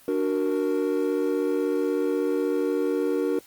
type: chord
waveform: triangle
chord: D augmented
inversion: none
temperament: equal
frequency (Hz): 293.7 / 370 / 466.2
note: D4 / F#4 / A#4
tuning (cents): 0 / 0 / 0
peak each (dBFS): -25 / -25 / -24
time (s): 0.08-3.39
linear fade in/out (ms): 2
effects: white hiss -53 dBFS RMS until 3.46 s + Opus 24 kbps